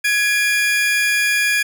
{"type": "tone pair together", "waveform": "40% pulse", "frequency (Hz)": [1670, 2406], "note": ["G#6", "D7"], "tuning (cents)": [9, 41], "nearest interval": "tritone", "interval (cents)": 632, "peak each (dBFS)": -17, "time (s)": [0.04, 1.63], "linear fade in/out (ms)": 10, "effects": []}